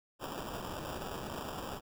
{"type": "noise with sample-and-hold", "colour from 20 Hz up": "white", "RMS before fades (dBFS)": -41, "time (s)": [0.19, 1.81], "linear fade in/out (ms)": 50, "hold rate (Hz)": 2100, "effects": []}